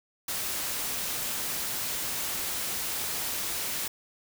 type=noise; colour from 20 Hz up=white; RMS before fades=-32 dBFS; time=0.28-3.88 s; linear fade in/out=5 ms; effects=none

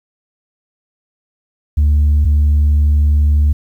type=tone pair in turn; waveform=sine; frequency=74 / 74 Hz; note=D2 / D2; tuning=+14 / +14 cents; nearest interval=unison; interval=0 cents; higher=neither; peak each=-6 dBFS; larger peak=neither; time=1.77-2.25 / 2.25-3.53 s; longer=second; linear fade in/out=10 ms; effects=tanh soft clip ceiling -7 dBFS + 8-bit

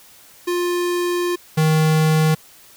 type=tone pair in turn; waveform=square; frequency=352.2 / 156.89 Hz; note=F4 / D#3; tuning=+15 / +15 cents; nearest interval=octave + major second; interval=1400 cents; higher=first; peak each=-19 / -14 dBFS; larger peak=second; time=0.47-1.36 / 1.57-2.35 s; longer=first; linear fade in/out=10 ms; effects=white hiss -47 dBFS RMS until 2.76 s

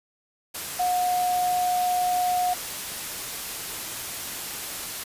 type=tone in noise; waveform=sine; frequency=723 Hz; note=F#5; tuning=40 cents flat; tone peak=-21 dBFS; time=0.79-2.54 s; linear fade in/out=10 ms; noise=white; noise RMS=-33 dBFS; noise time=0.54-5.04 s; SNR=+9 dB; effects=resampled to 32000 Hz

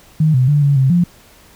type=tone with pitch steps; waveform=sine; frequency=155.9 / 127.7 / 146.5 / 141.8 / 132.8 / 174.9 Hz; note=D#3 / C3 / D3 / C#3 / C3 / F3; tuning=+4 / -42 / -4 / +40 / +26 / +3 cents; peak=-9 dBFS; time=0.2-1.04 s; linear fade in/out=5 ms; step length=140 ms; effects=pink hiss -46 dBFS RMS until 1.55 s

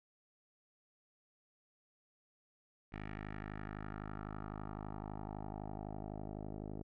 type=tone with low-pass filter sweep; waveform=10% pulse; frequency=51.91 Hz; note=G#1; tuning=in tune; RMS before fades=-45 dBFS; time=2.92-6.83 s; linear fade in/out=10 ms; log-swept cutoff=2200 to 510 Hz; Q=2.5; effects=none

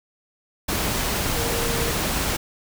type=tone in noise; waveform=sine; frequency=466.2 Hz; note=A#4; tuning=in tune; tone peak=-29 dBFS; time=1.36-1.92 s; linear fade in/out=10 ms; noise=pink; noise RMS=-24 dBFS; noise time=0.68-2.37 s; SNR=-8 dB; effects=none

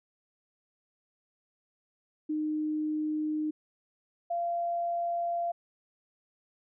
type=tone pair in turn; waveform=sine; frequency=306.6 / 688.3 Hz; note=D#4 / F5; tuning=-25 / -25 cents; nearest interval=octave + major second; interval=1400 cents; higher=second; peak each=-28 dBFS; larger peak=neither; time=2.29-3.51 / 4.3-5.52 s; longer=neither; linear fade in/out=10 ms; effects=none

